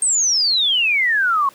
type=exponential sweep; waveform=sine; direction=down; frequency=8590 to 1067 Hz; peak=-14 dBFS; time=0.02-1.49 s; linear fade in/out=2 ms; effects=pink hiss -47 dBFS RMS until 1.54 s + high-pass 200 Hz 12 dB/octave

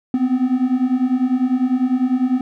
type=beating tone pair; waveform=triangle; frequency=248.4 / 258.4 Hz; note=B3 / C4; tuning=+10 / -21 cents; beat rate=10 Hz; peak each=-17 / -15 dBFS; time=0.14-2.41 s; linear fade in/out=2 ms; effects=none

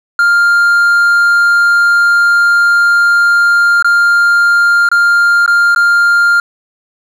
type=tone with dropouts; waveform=triangle; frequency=1400 Hz; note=F6; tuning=4 cents sharp; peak=-4 dBFS; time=0.19-6.4 s; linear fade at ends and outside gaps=2 ms; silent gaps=3.825-3.845 / 4.889-4.915 / 5.462-5.477 / 5.748-5.761 s; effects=none

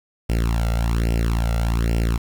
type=tone with flanger; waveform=sawtooth; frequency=57 Hz; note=A#1; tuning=38 cents flat; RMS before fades=-20 dBFS; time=0.29-2.18 s; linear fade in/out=10 ms; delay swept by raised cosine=0.37 to 1.47 ms; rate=1.2 Hz; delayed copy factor=+0.95; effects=7-bit

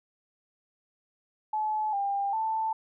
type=tone with pitch steps; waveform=sine; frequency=859 / 798 / 884 Hz; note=A5 / G5 / A5; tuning=-42 / +31 / +8 cents; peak=-26 dBFS; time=1.53-2.73 s; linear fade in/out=5 ms; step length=400 ms; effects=none

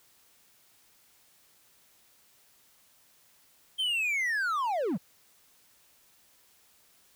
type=linear sweep; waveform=triangle; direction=down; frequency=3179 to 137.2 Hz; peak=-25 dBFS; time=3.78-4.98 s; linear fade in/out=20 ms; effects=white hiss -63 dBFS RMS until 7.15 s

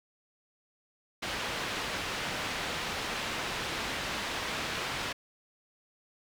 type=low-pass noise; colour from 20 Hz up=white; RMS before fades=-35 dBFS; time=1.22-5.13 s; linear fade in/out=10 ms; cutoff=3100 Hz; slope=12 dB/octave; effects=none

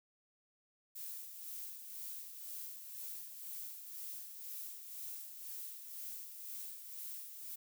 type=noise with tremolo; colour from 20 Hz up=violet; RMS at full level=-45 dBFS; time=0.95-7.56 s; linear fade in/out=10 ms; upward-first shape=sine; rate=2 Hz; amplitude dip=50%; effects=none

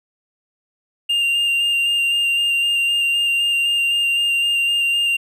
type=tone with vibrato; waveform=triangle; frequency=2794 Hz; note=F7; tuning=in tune; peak=-14 dBFS; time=1.09-5.17 s; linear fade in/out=10 ms; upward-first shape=square; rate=3.9 Hz; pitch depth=12 cents each way; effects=none

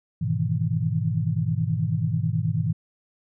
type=chord; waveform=sine; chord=E major seventh; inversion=first; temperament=equal; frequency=103.83 / 123.47 / 155.56 / 164.81 Hz; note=G#2 / B2 / D#3 / E3; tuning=0 / 0 / 0 / 0 cents; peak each=-27 dBFS; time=0.21-2.73 s; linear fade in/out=10 ms; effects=none

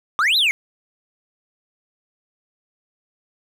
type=exponential two-way sweep; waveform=triangle; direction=up then down; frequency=1133 to 4186 to 2092 Hz; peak=-13 dBFS; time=0.19-0.51 s; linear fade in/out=0 ms; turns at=0.37 s; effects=none

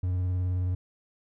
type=tone with vibrato; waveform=triangle; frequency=90.8 Hz; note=F#2; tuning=32 cents flat; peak=-23 dBFS; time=0.03-0.75 s; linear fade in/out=5 ms; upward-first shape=triangle; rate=19 Hz; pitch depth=34 cents each way; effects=none

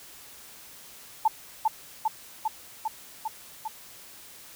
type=tone with echo; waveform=sine; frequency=880 Hz; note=A5; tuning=in tune; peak=-17 dBFS; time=1.25-1.28 s; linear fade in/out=5 ms; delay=400 ms; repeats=6; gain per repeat=-2 dB; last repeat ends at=3.68 s; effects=white hiss -48 dBFS RMS until 4.55 s

